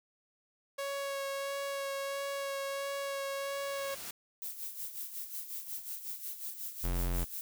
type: tone with vibrato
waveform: sawtooth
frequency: 554 Hz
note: C#5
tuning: 1 cent flat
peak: -31 dBFS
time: 0.78-3.95 s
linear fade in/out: 10 ms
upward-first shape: sine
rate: 1.5 Hz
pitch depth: 12 cents each way
type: noise with exponential growth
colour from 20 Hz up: white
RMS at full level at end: -41 dBFS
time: 2.82-4.11 s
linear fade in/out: 5 ms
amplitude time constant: 280 ms
type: noise with tremolo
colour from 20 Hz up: violet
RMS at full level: -39 dBFS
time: 4.42-7.41 s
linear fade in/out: 0 ms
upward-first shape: sine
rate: 5.5 Hz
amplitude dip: 65%
type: tone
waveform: square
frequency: 43.84 Hz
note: F1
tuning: 7 cents sharp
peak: -31 dBFS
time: 6.83-7.25 s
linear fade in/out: 20 ms
effects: none